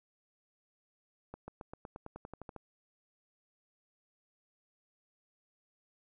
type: accelerating click train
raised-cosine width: 1 ms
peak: -30 dBFS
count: 13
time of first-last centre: 1.34-2.563 s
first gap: 140 ms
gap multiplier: 0.94
effects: none